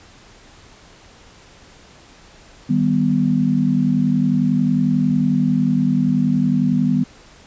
sine chord, Eb augmented, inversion none, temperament equal, 155.56 / 196 / 246.9 Hz, Eb3 / G3 / B3, 0 / 0 / 0 cents, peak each -20 / -19 / -17 dBFS, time 2.69-7.04 s, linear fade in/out 10 ms, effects pink hiss -46 dBFS RMS until 7.46 s + resampled to 16000 Hz

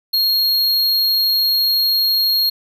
square tone, 4267 Hz, C8, 33 cents sharp, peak -14 dBFS, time 0.13-2.5 s, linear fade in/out 10 ms, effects none

